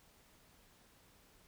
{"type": "silence", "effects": ["pink hiss -66 dBFS RMS until 1.47 s"]}